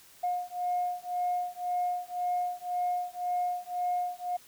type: beating tone pair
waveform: sine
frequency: 715 / 716.9 Hz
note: F5 / F5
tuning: +41 / +45 cents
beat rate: 1.9 Hz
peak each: -31 dBFS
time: 0.23-4.37 s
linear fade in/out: 10 ms
effects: tanh soft clip ceiling -22 dBFS + white hiss -56 dBFS RMS until 4.47 s